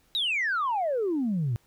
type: exponential sweep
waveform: sine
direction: down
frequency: 3934 to 110 Hz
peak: -23 dBFS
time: 0.15-1.56 s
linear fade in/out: 0 ms
effects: tanh soft clip ceiling -21 dBFS + pink hiss -65 dBFS RMS until 1.66 s